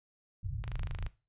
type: low-pass noise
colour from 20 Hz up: pink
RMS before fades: -37 dBFS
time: 0.43-1.08 s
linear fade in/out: 10 ms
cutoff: 150 Hz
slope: 96 dB/octave
type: click train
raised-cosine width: 0.3 ms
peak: -28 dBFS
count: 12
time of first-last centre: 0.64-1.065 s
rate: 25.9 Hz
effects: noise-tail reverb RT60 0.3 s tail -17 dB re dry + resampled to 8000 Hz